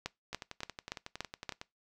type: two click trains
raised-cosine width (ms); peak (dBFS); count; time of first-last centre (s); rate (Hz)
0.2; -24 / -18; 15 / 6; 0.33-1.614 / 0.06-1.493; 10.9 / 3.49
effects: noise-tail reverb RT60 0.2 s tail -21 dB re dry